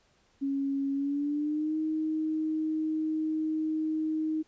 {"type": "tone with pitch glide", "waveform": "sine", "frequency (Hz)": [275.8, 313.2], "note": ["C#4", "D#4"], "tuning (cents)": [-9, 11], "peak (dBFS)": -27, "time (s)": [0.41, 4.43], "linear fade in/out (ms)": 20, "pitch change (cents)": 220, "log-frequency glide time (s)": [0.93, 1.77], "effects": ["pink hiss -67 dBFS RMS until 4.47 s", "resampled to 16000 Hz"]}